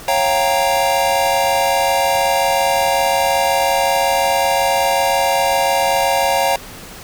square chord, G half-diminished seventh, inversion second, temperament equal with one note detuned, 549.9 / 698.5 / 784 / 932.3 Hz, Db5 / F5 / G5 / Bb5, -14 / 0 / 0 / 0 cents, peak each -20 dBFS, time 0.08-6.56 s, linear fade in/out 2 ms, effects pink hiss -35 dBFS RMS until 7.03 s

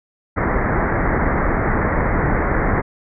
pink low-pass noise, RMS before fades -18 dBFS, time 0.36-2.82 s, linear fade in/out 20 ms, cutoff 2100 Hz, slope 96 dB/octave, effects none

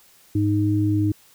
sine tone pair together, 103.83 / 309.9 Hz, G#2 / D#4, 0 / -7 cents, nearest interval octave + perfect fifth, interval 1893 cents, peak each -20 dBFS, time 0.35-1.12 s, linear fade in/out 5 ms, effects white hiss -54 dBFS RMS until 1.34 s

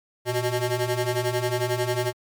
20% pulse ring-modulated tone, 246.9 Hz, B3, in tune, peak -15 dBFS, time 0.25-2.13 s, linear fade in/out 50 ms, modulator 129 Hz, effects MP3 96 kbps

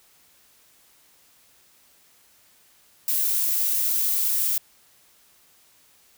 violet noise, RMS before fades -23 dBFS, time 3.08-4.58 s, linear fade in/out 2 ms, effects white hiss -58 dBFS RMS until 6.17 s

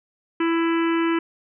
harmonic tone with a mistuned harmonic, 332.1 Hz, E4, 13 cents sharp, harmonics 1 / 3 / 4 / 5 / 6 / 7 / 8 / 9, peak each -19 / -29 / -31 / -33 / -35 / -36 / -37 / -38 dBFS, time 0.4-1.19 s, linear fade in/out 5 ms, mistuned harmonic 8, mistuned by -16 cents, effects none

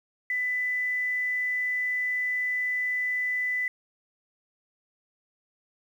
sine tone with quantisation, 1996 Hz, B6, 18 cents sharp, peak -25 dBFS, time 0.3-3.68 s, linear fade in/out 2 ms, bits 9, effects none

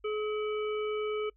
harmonic tone with a mistuned harmonic, 425.4 Hz, G#4, 42 cents sharp, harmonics 1 / 3 / 5 / 7, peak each -30 / -40 / -44 / -47 dBFS, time 0.04-1.3 s, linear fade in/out 10 ms, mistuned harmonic 5, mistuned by +130 cents, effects noise-tail reverb RT60 0.1 s tail -26 dB re dry + added 51 Hz sine -62 dBFS peak until 1.36 s

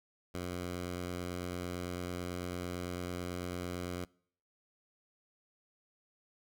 10% pulse tone, 89 Hz, F2, 33 cents sharp, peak -29 dBFS, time 0.34-4.05 s, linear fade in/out 10 ms, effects noise-tail reverb RT60 0.6 s tail -25 dB re dry

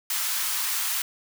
white high-pass noise, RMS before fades -27 dBFS, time 0.1-1.02 s, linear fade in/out 2 ms, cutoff 910 Hz, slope 24 dB/octave, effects none

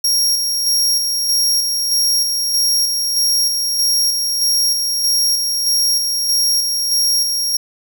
sawtooth tone with tremolo, 5588 Hz, F8, in tune, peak -10 dBFS, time 0.04-7.57 s, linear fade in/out 5 ms, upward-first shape square, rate 1.6 Hz, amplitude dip 35%, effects none

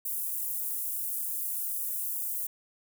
pink high-pass noise, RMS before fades -33 dBFS, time 0.05-2.47 s, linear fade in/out 5 ms, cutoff 11000 Hz, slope 24 dB/octave, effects none

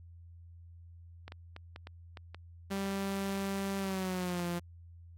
clicks, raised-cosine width 0.3 ms, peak -29 dBFS, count 10, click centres 1.28 / 1.321 / 1.564 / 1.761 / 1.871 / 2.172 / 2.346 / 2.712 / 2.86 / 3.294 s
sawtooth tone with pitch glide, 196 to 173.61 Hz, G3 to F3, 0 to -10 cents, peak -29 dBFS, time 2.7-4.6 s, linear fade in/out 20 ms, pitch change -210 cents, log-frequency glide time 3.78-4.46 s
effects added 85 Hz sine -50 dBFS peak until 5.17 s + AAC 64 kbps

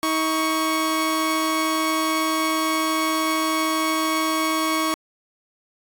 sawtooth tone pair together, 317.5 / 1113 Hz, D#4 / C#6, +35 / +7 cents, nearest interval octave + minor seventh, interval 2172 cents, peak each -19 dBFS, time 0.03-4.94 s, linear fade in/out 0 ms, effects AAC 64 kbps

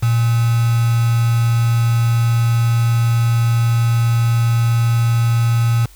sine tone with quantisation, 116.54 Hz, A#2, in tune, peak -12 dBFS, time 0.02-5.86 s, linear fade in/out 10 ms, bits 4, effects added 50 Hz sine -42 dBFS peak until 5.95 s + white hiss -48 dBFS RMS until 5.95 s

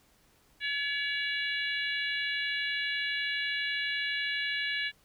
harmonic tone, 568 Hz, C#5, 42 cents sharp, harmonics 3 / 4 / 5 / 6 / 7, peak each -33 / -35 / -37 / -39 / -40 dBFS, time 0.6-4.92 s, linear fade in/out 50 ms, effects pink hiss -65 dBFS RMS until 5.04 s

